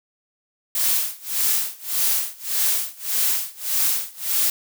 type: noise with tremolo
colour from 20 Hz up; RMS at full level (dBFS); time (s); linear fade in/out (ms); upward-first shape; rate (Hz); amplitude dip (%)
blue; -19; 0.75-4.5; 2; sine; 1.7; 95
effects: none